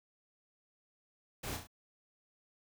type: noise with echo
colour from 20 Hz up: pink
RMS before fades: -41 dBFS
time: 1.43-1.57 s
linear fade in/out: 10 ms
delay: 34 ms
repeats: 3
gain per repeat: -5 dB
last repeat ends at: 1.672 s
effects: none